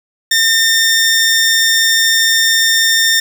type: tone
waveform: 15% pulse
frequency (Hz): 1813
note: A#6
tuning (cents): -49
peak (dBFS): -3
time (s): 0.31-3.2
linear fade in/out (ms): 5
effects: none